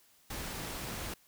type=noise; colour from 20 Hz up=pink; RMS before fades=-40 dBFS; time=0.3-1.14 s; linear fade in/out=5 ms; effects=white hiss -65 dBFS RMS until 1.27 s